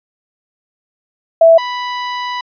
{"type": "tone pair in turn", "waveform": ["sine", "sawtooth"], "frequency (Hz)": [659.3, 987.8], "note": ["E5", "B5"], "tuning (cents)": [0, 0], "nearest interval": "perfect fifth", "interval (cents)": 700, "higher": "second", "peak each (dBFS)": [-3, -15], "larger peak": "first", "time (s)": [[1.41, 1.58], [1.58, 2.41]], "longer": "second", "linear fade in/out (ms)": 5, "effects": ["resampled to 11025 Hz"]}